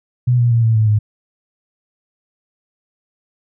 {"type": "tone with pitch steps", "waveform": "sine", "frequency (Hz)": [123.6, 119.87, 116.26, 112.75, 109.35, 106.06], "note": ["B2", "A#2", "A#2", "A2", "A2", "G#2"], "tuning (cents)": [2, 49, -4, 43, -10, 37], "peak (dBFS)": -10, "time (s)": [0.27, 0.99], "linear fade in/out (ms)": 10, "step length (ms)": 120, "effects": []}